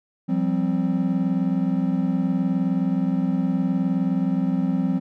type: chord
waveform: triangle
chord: F suspended second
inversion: none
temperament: equal with one note detuned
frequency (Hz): 174.61 / 193.86 / 261.6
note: F3 / G3 / C4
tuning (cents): 0 / -19 / 0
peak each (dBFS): -22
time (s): 0.28-5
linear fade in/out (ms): 20
effects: none